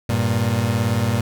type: beating tone pair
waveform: 30% pulse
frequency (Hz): 98.6 / 116.6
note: G2 / A#2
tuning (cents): +11 / +1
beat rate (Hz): 18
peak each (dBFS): -19 / -17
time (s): 0.09-1.21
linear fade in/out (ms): 5
effects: none